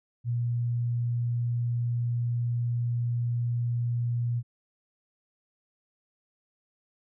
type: tone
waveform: sine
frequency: 119.5 Hz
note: A#2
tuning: 43 cents sharp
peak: -25 dBFS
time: 0.24-4.43 s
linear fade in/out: 50 ms
effects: none